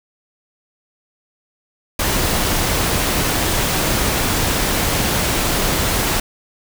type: noise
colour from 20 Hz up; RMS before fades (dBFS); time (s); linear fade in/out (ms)
pink; -18; 1.99-6.2; 5
effects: none